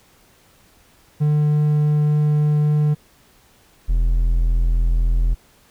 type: tone pair in turn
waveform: triangle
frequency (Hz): 149.7 / 41.89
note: D3 / E1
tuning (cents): +33 / +29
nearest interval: octave + minor seventh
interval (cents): 2204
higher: first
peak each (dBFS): -12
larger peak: neither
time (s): 1.2-2.95 / 3.88-5.35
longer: first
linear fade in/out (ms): 20
effects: pink hiss -54 dBFS RMS until 5.7 s